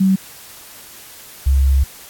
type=tone pair in turn; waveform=sine; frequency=190.9 / 67.65 Hz; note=G3 / C#2; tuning=-46 / -42 cents; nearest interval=octave + tritone; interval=1796 cents; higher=first; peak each=-10 dBFS; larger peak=neither; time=0-0.16 / 1.46-1.84 s; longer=second; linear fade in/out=10 ms; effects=white hiss -39 dBFS RMS until 2.09 s + AAC 64 kbps